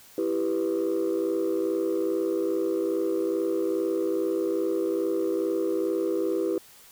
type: chord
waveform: sine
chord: E minor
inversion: none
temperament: equal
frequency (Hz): 329.6 / 392 / 493.9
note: E4 / G4 / B4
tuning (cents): 0 / 0 / 0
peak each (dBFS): -26 / -26 / -28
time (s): 0.18-6.58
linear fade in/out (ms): 2
effects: tanh soft clip ceiling -19 dBFS + white hiss -52 dBFS RMS until 6.91 s